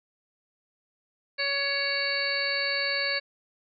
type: harmonic tone with a mistuned harmonic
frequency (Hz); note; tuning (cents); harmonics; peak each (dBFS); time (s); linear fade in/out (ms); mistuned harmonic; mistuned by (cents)
560; C#5; +18; 1 / 2 / 3 / 4 / 5 / 7 / 8; -34 / -41 / -31 / -31 / -37 / -37 / -30; 1.38-3.2; 20; 5; -24
effects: none